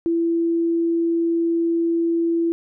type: tone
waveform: sine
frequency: 334.9 Hz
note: E4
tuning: 27 cents sharp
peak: -17 dBFS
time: 0.06-2.52 s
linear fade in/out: 0 ms
effects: none